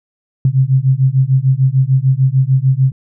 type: beating tone pair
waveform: sine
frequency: 129.1 / 135.8 Hz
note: C3 / C#3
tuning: -23 / -35 cents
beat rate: 6.7 Hz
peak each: -12 dBFS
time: 0.45-2.92 s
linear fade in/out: 2 ms
effects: none